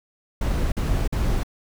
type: noise bursts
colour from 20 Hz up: brown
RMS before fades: -22 dBFS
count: 3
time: 0.41-1.434 s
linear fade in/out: 5 ms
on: 310 ms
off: 47 ms
effects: none